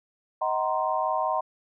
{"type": "chord", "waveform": "sine", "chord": "C half-diminished seventh", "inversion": "first", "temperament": "just", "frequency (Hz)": [627.9, 753.5, 941.9, 1046.5], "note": ["Eb5", "Gb5", "Bb5", "C6"], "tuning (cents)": [16, 31, 18, 0], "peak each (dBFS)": -29, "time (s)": [0.41, 1.41], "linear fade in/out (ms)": 10, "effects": []}